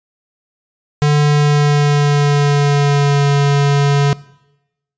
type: tone with pitch glide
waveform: square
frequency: 147.5 to 142.06 Hz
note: D3 to C#3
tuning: +8 to +43 cents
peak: -10 dBFS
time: 1.02-4.13 s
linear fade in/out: 0 ms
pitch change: -65 cents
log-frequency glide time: 1.19-3.26 s
effects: noise-tail reverb RT60 0.9 s tail -21 dB re dry + resampled to 16000 Hz